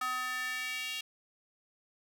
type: tone with high-pass filter sweep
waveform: square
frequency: 253.4 Hz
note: B3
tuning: 45 cents sharp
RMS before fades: -36 dBFS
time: 0.01-1.01 s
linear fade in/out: 5 ms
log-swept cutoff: 1200 to 2900 Hz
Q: 3.4
effects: none